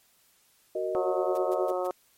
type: chord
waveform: sine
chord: D# minor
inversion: first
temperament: just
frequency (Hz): 373.4 / 466.7 / 622.3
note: F#4 / A#4 / D#5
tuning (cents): +16 / +2 / 0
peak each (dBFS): -31 / -34 / -31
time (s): 0.75-1.72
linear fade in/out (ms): 5
type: harmonic tone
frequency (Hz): 182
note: F#3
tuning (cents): -28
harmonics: 2 / 3 / 4 / 5 / 6 / 7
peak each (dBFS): -32 / -30 / -34 / -40 / -40 / -39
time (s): 0.95-1.91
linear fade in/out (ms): 0
type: noise bursts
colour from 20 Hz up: white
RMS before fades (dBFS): -49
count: 4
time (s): 1.35-1.87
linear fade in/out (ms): 2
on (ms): 25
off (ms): 140
effects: white hiss -64 dBFS RMS until 2.17 s + MP3 64 kbps

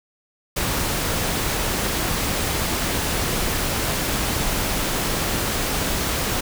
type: noise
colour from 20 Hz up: pink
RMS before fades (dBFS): -23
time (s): 0.56-6.41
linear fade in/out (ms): 10
effects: none

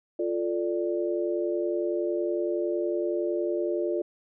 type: chord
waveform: sine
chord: D minor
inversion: first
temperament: equal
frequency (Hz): 349.2 / 440 / 587.3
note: F4 / A4 / D5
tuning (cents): 0 / 0 / 0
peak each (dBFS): -27 / -32 / -31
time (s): 0.19-4.02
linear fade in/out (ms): 5
effects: none

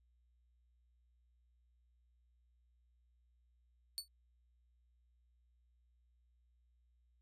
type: tone with exponential decay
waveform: sawtooth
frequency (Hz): 4466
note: C#8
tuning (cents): +12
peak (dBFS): -32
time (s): 3.98-4.08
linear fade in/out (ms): 0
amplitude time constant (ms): 20
effects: added 60 Hz sine -70 dBFS peak until 7.21 s + resampled to 32000 Hz

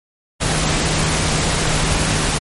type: tone in noise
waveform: sine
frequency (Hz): 155.56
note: D#3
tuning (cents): 0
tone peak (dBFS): -23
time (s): 0.4-2.39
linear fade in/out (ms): 20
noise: pink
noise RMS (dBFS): -18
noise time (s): 0.4-2.39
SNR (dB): -8
effects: MP3 48 kbps

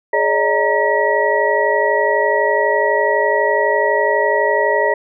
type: tone cluster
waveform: sine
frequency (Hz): 418.6 / 564 / 616 / 930 / 1924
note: G#4 / C#5 / D#5 / A#5 / B6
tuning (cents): +14 / +30 / -17 / -4 / -46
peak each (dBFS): -19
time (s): 0.13-4.94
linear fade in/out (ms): 5
effects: none

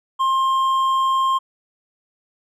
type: tone with hard clipping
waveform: triangle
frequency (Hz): 1061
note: C6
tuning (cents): +24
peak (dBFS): -17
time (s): 0.19-1.39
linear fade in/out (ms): 20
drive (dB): 8
effects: none

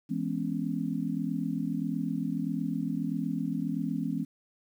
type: chord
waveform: sine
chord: C# minor seventh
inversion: first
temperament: just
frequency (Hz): 166.31 / 207.9 / 249.5 / 277.2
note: E3 / G#3 / B3 / C#4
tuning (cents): +16 / +2 / +18 / 0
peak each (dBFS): -34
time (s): 0.09-4.25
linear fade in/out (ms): 20
effects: 10-bit

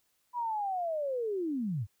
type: linear sweep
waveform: sine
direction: down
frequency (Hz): 987.8 to 87.31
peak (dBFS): -30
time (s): 0.33-1.87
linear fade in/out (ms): 50
effects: white hiss -74 dBFS RMS until 2 s

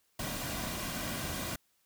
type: noise with comb filter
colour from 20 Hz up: pink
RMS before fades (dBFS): -37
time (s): 0.19-1.56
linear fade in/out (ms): 5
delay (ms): 2.3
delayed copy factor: -0.5
effects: white hiss -73 dBFS RMS until 1.85 s

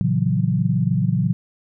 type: chord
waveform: sine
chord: F# dominant seventh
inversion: first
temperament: just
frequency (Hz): 115.62 / 138.75 / 166.5 / 185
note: A#2 / C#3 / E3 / F#3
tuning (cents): -14 / +2 / +18 / 0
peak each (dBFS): -22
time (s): 0.01-1.33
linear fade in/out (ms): 0
effects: none

